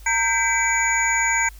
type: tone cluster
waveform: sine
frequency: 917 / 1577 / 2013 / 2302 / 6810 Hz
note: A#5 / G6 / B6 / D7 / G#8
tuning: -29 / +10 / +33 / -35 / +42 cents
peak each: -24 dBFS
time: 0.06-1.49 s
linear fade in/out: 5 ms
effects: added 50 Hz sine -39 dBFS peak until 1.59 s + white hiss -51 dBFS RMS until 1.59 s